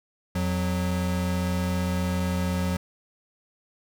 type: tone pair together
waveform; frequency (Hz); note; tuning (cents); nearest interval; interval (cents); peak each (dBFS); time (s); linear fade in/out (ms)
square; 86.5 / 181.92; F2 / F#3; -16 / -29; octave + minor second; 1287; -28 / -27; 0.35-2.77; 5
effects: none